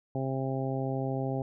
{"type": "harmonic tone", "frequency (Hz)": 133.2, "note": "C3", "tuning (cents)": 31, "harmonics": [1, 2, 3, 4, 5, 6], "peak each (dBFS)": [-32, -35, -37, -38, -39, -40], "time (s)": [0.15, 1.42], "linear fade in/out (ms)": 2, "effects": []}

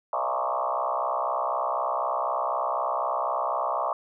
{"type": "tone with frequency modulation", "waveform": "sine", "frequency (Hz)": 880, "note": "A5", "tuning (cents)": 0, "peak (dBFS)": -24, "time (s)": [0.13, 3.93], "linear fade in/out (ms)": 2, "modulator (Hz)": 64, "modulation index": 4.8, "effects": []}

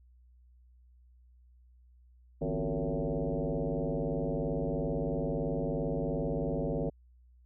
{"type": "tone with frequency modulation", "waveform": "sine", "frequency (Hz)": 145.6, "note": "D3", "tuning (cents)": -15, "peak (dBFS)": -29, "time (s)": [2.41, 6.9], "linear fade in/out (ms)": 10, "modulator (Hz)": 103, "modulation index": 4.6, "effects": ["added 61 Hz sine -57 dBFS peak until 7.45 s"]}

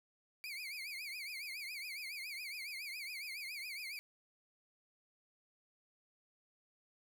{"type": "tone with vibrato", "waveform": "30% pulse", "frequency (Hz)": 2295, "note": "D7", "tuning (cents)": -40, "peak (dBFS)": -40, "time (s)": [0.44, 3.99], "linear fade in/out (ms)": 0, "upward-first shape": "triangle", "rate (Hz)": 7.2, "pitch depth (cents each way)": 190, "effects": []}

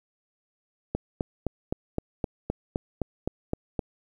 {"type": "click train", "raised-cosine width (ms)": 2, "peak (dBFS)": -13, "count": 12, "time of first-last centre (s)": [0.95, 3.792], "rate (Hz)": 3.87, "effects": ["9-bit"]}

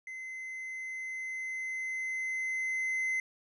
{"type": "tone with level ramp", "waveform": "triangle", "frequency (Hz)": 2055, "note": "C7", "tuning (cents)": -32, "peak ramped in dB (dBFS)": [-38, -27], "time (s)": [0.07, 3.2], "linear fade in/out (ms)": 2, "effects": ["resampled to 24000 Hz"]}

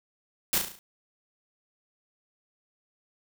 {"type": "noise with echo", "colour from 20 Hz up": "white", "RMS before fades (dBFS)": -25, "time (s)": [0.53, 0.58], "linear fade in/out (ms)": 0, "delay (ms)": 35, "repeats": 6, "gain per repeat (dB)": -5, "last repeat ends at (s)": 0.79, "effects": []}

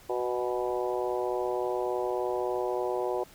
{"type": "harmonic tone with a mistuned harmonic", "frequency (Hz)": 123.47, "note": "B2", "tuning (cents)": 0, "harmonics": [3, 4, 5, 6, 7, 8], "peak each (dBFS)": [-31, -33, -35, -37, -38, -39], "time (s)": [0.09, 3.24], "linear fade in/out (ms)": 10, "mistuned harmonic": 7, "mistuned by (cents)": -28, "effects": ["pink hiss -54 dBFS RMS until 3.34 s"]}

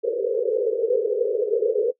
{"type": "band-pass noise", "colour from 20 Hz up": "pink", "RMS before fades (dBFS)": -22, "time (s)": [0.03, 1.92], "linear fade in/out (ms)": 20, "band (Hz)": [410, 510], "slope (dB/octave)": 96, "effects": ["noise-tail reverb RT60 0.1 s tail -21 dB re dry"]}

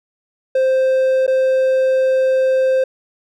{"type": "tone with dropouts", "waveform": "triangle", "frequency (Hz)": 523.3, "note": "C5", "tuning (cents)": 0, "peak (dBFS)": -10, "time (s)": [0.55, 2.84], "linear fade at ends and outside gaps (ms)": 5, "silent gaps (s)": [1.266, 1.277], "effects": []}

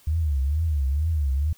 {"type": "tone with vibrato", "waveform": "sine", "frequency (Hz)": 74, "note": "D2", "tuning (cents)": 14, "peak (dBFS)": -20, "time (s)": [0.07, 1.53], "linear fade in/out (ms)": 5, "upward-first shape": "triangle", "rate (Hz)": 2.2, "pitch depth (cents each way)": 220, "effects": ["white hiss -56 dBFS RMS until 1.57 s"]}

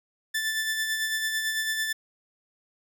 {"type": "tone with tremolo", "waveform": "sawtooth", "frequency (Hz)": 1760, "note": "A6", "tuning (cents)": 0, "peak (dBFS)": -21, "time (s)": [0.34, 1.93], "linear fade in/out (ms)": 10, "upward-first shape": "sine", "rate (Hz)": 9, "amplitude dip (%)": 40, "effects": []}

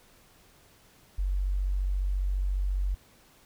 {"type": "tone", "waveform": "sine", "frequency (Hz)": 47.28, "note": "F#1", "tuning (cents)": 38, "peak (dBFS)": -25, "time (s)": [1.18, 2.95], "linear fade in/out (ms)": 10, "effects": ["pink hiss -59 dBFS RMS until 3.45 s"]}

